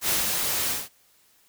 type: noise with ADSR envelope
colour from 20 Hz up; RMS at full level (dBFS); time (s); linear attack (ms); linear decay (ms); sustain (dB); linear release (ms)
white; -23; 0.01-0.89; 75; 180; -3; 190
effects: white hiss -61 dBFS RMS until 1.48 s